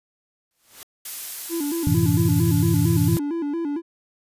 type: noise with exponential growth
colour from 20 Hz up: white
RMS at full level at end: -37 dBFS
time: 0.51-0.83 s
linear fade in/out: 0 ms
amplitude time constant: 69 ms
type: noise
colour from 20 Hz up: blue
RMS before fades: -31 dBFS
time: 1.05-3.19 s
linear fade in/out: 5 ms
type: tone with vibrato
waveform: triangle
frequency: 311.1 Hz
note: D#4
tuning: in tune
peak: -21 dBFS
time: 1.49-3.82 s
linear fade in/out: 50 ms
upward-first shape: square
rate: 4.4 Hz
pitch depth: 130 cents each way
type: chord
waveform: sine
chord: F# half-diminished seventh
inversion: none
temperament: equal with one note detuned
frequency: 92.5 / 110 / 128.12 / 164.81 Hz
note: F#2 / A2 / C3 / E3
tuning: 0 / 0 / -36 / 0 cents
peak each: -24 / -22 / -25 / -20 dBFS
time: 1.87-3.17 s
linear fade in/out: 0 ms
effects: resampled to 32000 Hz